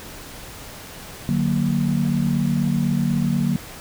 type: chord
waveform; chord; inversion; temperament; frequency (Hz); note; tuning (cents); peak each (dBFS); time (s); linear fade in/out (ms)
sine; D augmented; none; equal with one note detuned; 148.8 / 185 / 233.1; D3 / F#3 / A#3; +23 / 0 / 0; -22; 1.29-3.56; 0
effects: pink hiss -38 dBFS RMS until 3.8 s